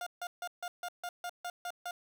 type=tone bursts; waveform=30% pulse; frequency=707 Hz; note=F5; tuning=21 cents sharp; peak=-34 dBFS; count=10; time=0.01-1.91 s; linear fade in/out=2 ms; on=55 ms; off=150 ms; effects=none